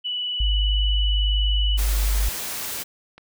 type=tone with vibrato; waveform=sine; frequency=2960 Hz; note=F#7; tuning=in tune; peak=-24 dBFS; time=0.04-1.78 s; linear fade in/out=20 ms; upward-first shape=square; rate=20 Hz; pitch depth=18 cents each way
type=tone; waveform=sine; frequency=50.8 Hz; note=G#1; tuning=38 cents flat; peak=-18 dBFS; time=0.4-2.29 s; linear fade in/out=5 ms
type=noise; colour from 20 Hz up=white; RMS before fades=-30 dBFS; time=1.77-2.84 s; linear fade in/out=20 ms
type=click; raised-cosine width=0.3 ms; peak=-28 dBFS; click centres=3.18 s
effects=none